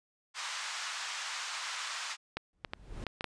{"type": "band-pass noise", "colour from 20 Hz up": "pink", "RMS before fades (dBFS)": -39, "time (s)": [0.34, 2.17], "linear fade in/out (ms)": 50, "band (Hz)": [1000, 7500], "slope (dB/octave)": 24}
{"type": "clicks", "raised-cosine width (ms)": 0.3, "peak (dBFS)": -19, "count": 6, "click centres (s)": [2.37, 2.648, 2.735, 3.067, 3.209, 3.243]}
{"type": "noise with exponential growth", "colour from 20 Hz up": "brown", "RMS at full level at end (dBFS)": -37, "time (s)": [2.53, 3.04], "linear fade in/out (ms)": 1, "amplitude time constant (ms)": 110}
{"effects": ["resampled to 22050 Hz"]}